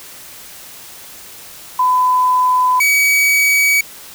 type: tone pair in turn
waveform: sine / 45% pulse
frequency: 1006 / 2269 Hz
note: B5 / C#7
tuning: +32 / +40 cents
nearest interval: octave + major second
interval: 1408 cents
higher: second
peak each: -10 dBFS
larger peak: neither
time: 1.79-2.8 / 2.8-3.81 s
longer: neither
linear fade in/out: 5 ms
effects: white hiss -36 dBFS RMS until 4.14 s